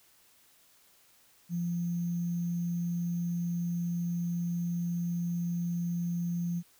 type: tone with sample-and-hold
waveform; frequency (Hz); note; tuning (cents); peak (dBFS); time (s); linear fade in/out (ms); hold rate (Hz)
sine; 172.7; F3; -19; -29; 1.49-6.63; 50; 6300
effects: white hiss -63 dBFS RMS until 6.79 s